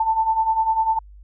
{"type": "beating tone pair", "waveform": "sine", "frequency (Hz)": [880, 890], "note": ["A5", "A5"], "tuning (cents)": [0, 20], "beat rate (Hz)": 10, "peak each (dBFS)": [-23, -18], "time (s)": [0, 0.99], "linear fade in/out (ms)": 5, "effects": ["added 50 Hz sine -41 dBFS peak until 1.23 s"]}